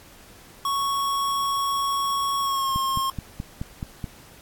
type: tone with pitch glide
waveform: square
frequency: 1108.7 to 1072.8 Hz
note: C#6 to C6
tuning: 0 to +43 cents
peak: -23 dBFS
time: 0.65-3.1 s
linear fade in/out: 2 ms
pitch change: -57 cents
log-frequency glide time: 2.41-2.73 s
type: click train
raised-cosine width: 5 ms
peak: -17 dBFS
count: 7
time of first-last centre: 2.76-4.042 s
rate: 4.68 Hz
effects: pink hiss -49 dBFS RMS until 4.41 s + AAC 64 kbps